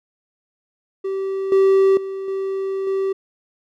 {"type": "tone with level steps", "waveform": "triangle", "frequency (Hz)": 386.9, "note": "G4", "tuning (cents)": -23, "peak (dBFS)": [-19, -9, -23, -19, -16], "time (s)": [1.04, 3.13], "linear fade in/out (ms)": 10, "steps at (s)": [1.52, 1.97, 2.28, 2.87], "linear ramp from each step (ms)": 2, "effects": []}